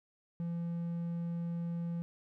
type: tone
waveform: triangle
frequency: 170 Hz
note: F3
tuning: 46 cents flat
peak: -32 dBFS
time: 0.4-2.02 s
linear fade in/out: 0 ms
effects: none